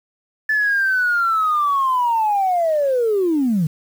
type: linear sweep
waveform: sine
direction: down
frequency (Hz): 1749 to 146.83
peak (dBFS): -14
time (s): 0.49-3.67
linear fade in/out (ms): 5
effects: tanh soft clip ceiling -10 dBFS + 7-bit